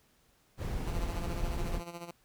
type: noise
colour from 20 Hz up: brown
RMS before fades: -34 dBFS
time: 0.57-1.82 s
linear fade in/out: 50 ms
type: tone with tremolo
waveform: 10% pulse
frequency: 171.5 Hz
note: F3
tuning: 31 cents flat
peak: -31 dBFS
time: 0.87-2.11 s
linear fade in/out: 5 ms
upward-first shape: sine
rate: 14 Hz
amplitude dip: 70%
effects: pink hiss -68 dBFS RMS until 2.24 s